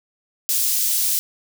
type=high-pass noise; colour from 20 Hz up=white; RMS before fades=-20 dBFS; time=0.49-1.19 s; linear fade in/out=0 ms; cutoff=5000 Hz; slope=12 dB/octave; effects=none